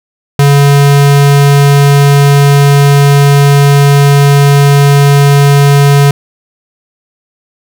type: tone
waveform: square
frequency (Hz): 141.7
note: C#3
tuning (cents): +38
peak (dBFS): -3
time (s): 0.39-6.11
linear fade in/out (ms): 2
effects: none